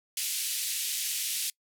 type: band-pass noise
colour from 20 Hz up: white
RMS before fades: -32 dBFS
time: 0.17-1.5 s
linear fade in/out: 2 ms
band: 2400 to 13000 Hz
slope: 24 dB/octave
effects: noise-tail reverb RT60 0.1 s tail -25 dB re dry